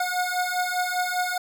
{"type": "beating tone pair", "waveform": "25% pulse", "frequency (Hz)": [722, 727], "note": ["F#5", "F#5"], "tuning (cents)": [-43, -31], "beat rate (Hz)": 5, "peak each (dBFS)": -23, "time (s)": [0, 1.38], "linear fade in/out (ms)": 5, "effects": []}